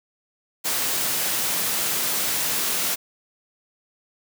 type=high-pass noise; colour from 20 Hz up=white; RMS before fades=-24 dBFS; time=0.64-2.96 s; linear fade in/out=20 ms; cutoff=110 Hz; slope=24 dB/octave; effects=none